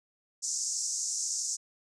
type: band-pass noise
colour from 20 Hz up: white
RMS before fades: -33 dBFS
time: 0.42-1.57 s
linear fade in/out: 20 ms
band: 5600 to 7600 Hz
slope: 48 dB/octave
effects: none